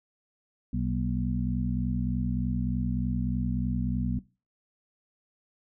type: harmonic tone with a mistuned harmonic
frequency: 63.3 Hz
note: B1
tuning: 43 cents sharp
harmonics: 1 / 2 / 3 / 4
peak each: -32 / -32 / -32 / -32 dBFS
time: 0.73-4.19 s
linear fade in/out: 5 ms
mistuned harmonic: 4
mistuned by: -93 cents
effects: noise-tail reverb RT60 0.3 s tail -18 dB re dry